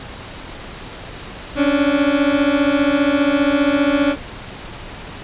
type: beating tone pair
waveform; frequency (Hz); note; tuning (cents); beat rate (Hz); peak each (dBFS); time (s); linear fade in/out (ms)
30% pulse; 277.2 / 292.2; C#4 / D4; 0 / -9; 15; -14; 1.55-4.16; 50
effects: pink hiss -33 dBFS RMS until 5.23 s + resampled to 8000 Hz